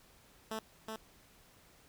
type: tone with echo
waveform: 10% pulse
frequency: 220 Hz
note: A3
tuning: in tune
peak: -29 dBFS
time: 0.51-0.59 s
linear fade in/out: 2 ms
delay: 370 ms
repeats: 1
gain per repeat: -3 dB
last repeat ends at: 0.96 s
effects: pink hiss -63 dBFS RMS until 1.88 s